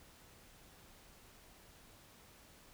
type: silence
effects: pink hiss -61 dBFS RMS until 2.73 s